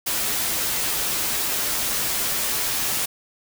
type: noise with comb filter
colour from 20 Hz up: white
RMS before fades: -24 dBFS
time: 0.06-3.06 s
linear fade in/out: 10 ms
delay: 11 ms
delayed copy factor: -0.5
effects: none